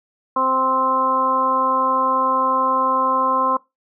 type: harmonic tone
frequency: 261.6 Hz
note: C4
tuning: in tune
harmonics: 1 / 2 / 3 / 4 / 5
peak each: -28 / -25 / -29 / -17 / -25 dBFS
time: 0.36-3.57 s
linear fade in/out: 5 ms
effects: noise-tail reverb RT60 0.2 s tail -21 dB re dry